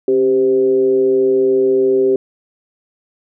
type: tone with frequency modulation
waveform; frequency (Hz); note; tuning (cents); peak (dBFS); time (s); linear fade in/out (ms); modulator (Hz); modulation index
sine; 392; G4; 0; -10; 0.08-2.16; 2; 123; 0.52
effects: none